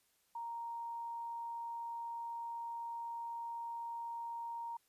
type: tone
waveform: sine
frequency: 932 Hz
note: A#5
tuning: 1 cent flat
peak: -40 dBFS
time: 0.35-4.77 s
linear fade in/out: 5 ms
effects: white hiss -75 dBFS RMS until 4.88 s + resampled to 32000 Hz